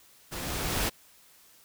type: noise with level ramp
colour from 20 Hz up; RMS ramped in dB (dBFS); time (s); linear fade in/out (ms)
pink; -37 to -27; 0.31-0.9; 20
effects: white hiss -58 dBFS RMS until 1.64 s